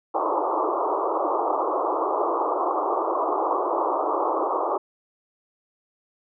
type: band-pass noise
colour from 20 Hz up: white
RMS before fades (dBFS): -24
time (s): 0.14-4.78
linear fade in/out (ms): 10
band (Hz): 310 to 1200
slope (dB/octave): 96
effects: none